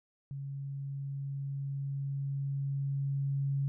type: tone with level ramp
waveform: sine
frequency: 138.59 Hz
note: C#3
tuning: in tune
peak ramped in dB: -37 to -28 dBFS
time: 0.31-3.68 s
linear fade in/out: 0 ms
effects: none